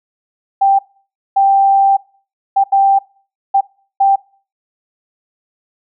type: tone bursts at uneven times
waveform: sine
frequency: 786 Hz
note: G5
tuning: 4 cents sharp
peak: -7 dBFS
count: 6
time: 0.61-0.79 / 1.36-1.97 / 2.56-2.64 / 2.72-2.99 / 3.54-3.61 / 4-4.16 s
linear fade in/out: 10 ms
effects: noise-tail reverb RT60 0.4 s tail -21 dB re dry